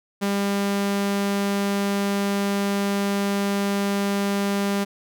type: tone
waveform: sawtooth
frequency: 200 Hz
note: G3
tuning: 35 cents sharp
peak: -17 dBFS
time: 0.21-4.85 s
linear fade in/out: 20 ms
effects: none